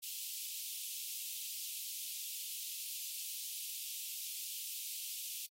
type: high-pass noise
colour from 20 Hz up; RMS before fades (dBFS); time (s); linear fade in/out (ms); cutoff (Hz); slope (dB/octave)
white; -43; 0.02-5.47; 20; 2600; 48
effects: AAC 48 kbps